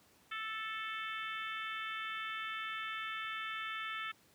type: harmonic tone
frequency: 439.7 Hz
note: A4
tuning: 1 cent flat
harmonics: 3 / 4 / 5 / 6 / 7 / 8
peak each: -42 / -44 / -46 / -48 / -49 / -50 dBFS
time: 0.31-4.12 s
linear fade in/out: 10 ms
effects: pink hiss -66 dBFS RMS until 4.34 s + high-pass 100 Hz 12 dB/octave